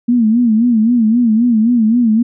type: tone with vibrato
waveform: sine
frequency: 230 Hz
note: A#3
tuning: 23 cents flat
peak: -8 dBFS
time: 0.08-2.23 s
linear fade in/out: 10 ms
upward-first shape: sine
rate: 3.8 Hz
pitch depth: 120 cents each way
effects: none